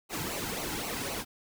pink noise with flanger, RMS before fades -35 dBFS, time 0.09-1.25 s, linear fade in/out 50 ms, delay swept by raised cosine 0.57 to 1.77 ms, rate 3.9 Hz, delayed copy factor -0.7, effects none

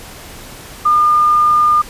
sine tone, 1210 Hz, D#6, 49 cents flat, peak -8 dBFS, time 0.85-1.82 s, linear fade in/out 10 ms, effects pink hiss -34 dBFS RMS until 1.89 s + resampled to 32000 Hz

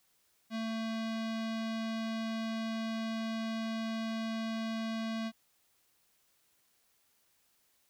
square tone with low-pass filter, 223.9 Hz, A3, 30 cents sharp, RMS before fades -36 dBFS, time 0.5-5.32 s, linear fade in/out 50 ms, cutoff 4300 Hz, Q 1.5, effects white hiss -72 dBFS RMS until 7.89 s

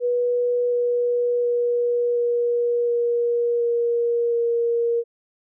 sine tone with pitch steps, 487.1 / 484 / 480.9 / 477.9 / 474.9 / 471.9 / 468.9 Hz, B4 / B4 / B4 / A#4 / A#4 / A#4 / A#4, -24 / -35 / -46 / +43 / +32 / +21 / +10 cents, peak -18 dBFS, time 0-5.04 s, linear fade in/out 50 ms, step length 720 ms, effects none

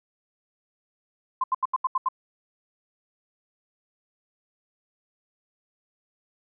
sine tone bursts, 1040 Hz, C6, 11 cents flat, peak -20 dBFS, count 7, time 1.41-2.087 s, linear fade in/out 5 ms, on 29 ms, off 79 ms, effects none

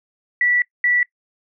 sine tone bursts at uneven times, 1956 Hz, B6, 17 cents flat, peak -14 dBFS, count 2, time 0.41-0.62 / 0.84-1.03 s, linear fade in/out 2 ms, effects noise-tail reverb RT60 0.1 s tail -22 dB re dry

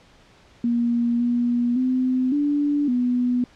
sine tone with pitch steps, 236.9 / 240.6 / 255.9 / 290.4 / 246.6 Hz, A#3 / B3 / C4 / D4 / B3, +28 / -45 / -38 / -19 / -2 cents, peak -18 dBFS, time 0.64-3.44 s, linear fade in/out 2 ms, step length 560 ms, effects pink hiss -53 dBFS RMS until 3.55 s + low-pass 5000 Hz 12 dB/octave

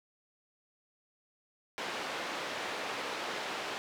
pink band-pass noise, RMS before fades -38 dBFS, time 1.78-3.78 s, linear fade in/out 0 ms, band 440 to 3800 Hz, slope 12 dB/octave, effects none

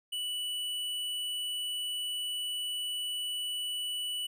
sine tone with hard clipping, 2960 Hz, F#7, in tune, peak -34 dBFS, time 0.12-4.27 s, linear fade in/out 10 ms, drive 11 dB, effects none

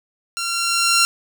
10% pulse tone with level ramp, 1373 Hz, F6, 30 cents flat, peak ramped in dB -15 to -4 dBFS, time 0.37-1.05 s, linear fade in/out 0 ms, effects none

